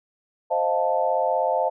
sine chord, F dominant seventh, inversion second, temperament equal, 523.3 / 622.3 / 698.5 / 880 Hz, C5 / Eb5 / F5 / A5, 0 / 0 / 0 / 0 cents, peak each -25 dBFS, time 0.5-1.7 s, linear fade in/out 20 ms, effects none

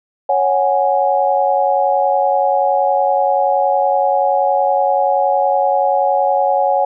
sine chord, C# suspended fourth, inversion none, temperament equal, 554.4 / 740 / 830.6 Hz, C#5 / F#5 / G#5, 0 / 0 / 0 cents, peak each -16 dBFS, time 0.29-6.85 s, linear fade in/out 5 ms, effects none

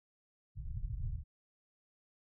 pink low-pass noise, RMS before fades -39 dBFS, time 0.55-1.24 s, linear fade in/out 50 ms, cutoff 140 Hz, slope 48 dB/octave, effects none

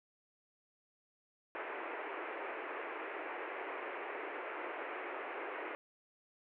pink band-pass noise, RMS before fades -43 dBFS, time 1.55-5.75 s, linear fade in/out 0 ms, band 330 to 2500 Hz, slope 48 dB/octave, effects none

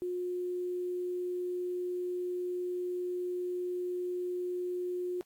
sine tone with quantisation, 359 Hz, F4, 48 cents sharp, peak -32 dBFS, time 0.02-5.21 s, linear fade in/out 0 ms, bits 10, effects white hiss -75 dBFS RMS until 5.25 s + AAC 64 kbps

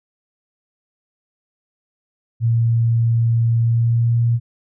sine tone with pitch glide, 115.8 to 117.62 Hz, A#2 to A#2, -11 to +16 cents, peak -13 dBFS, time 2.4-4.4 s, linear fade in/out 50 ms, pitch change +27 cents, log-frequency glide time 3.61-4.18 s, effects none

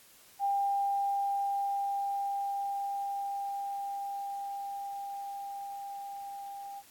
sine tone with level ramp, 798 Hz, G5, 31 cents sharp, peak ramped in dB -26 to -40 dBFS, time 0.39-6.83 s, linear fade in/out 50 ms, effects white hiss -58 dBFS RMS until 6.9 s + AAC 64 kbps

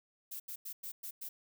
violet noise bursts at uneven times, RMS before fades -43 dBFS, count 6, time 0.31-0.4 / 0.48-0.56 / 0.65-0.73 / 0.83-0.92 / 1.03-1.11 / 1.21-1.29 s, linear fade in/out 10 ms, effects none

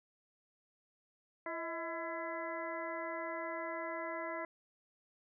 harmonic tone with a mistuned harmonic, 335.9 Hz, E4, 33 cents sharp, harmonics 1 / 2 / 3 / 4 / 5 / 6, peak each -46 / -42 / -44 / -48 / -49 / -46 dBFS, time 1.46-4.45 s, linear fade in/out 2 ms, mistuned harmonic 2, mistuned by -72 cents, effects none

